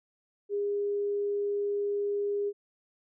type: tone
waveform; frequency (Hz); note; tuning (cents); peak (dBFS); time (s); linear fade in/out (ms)
sine; 407.1; G#4; -35; -27; 0.49-2.53; 50
effects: none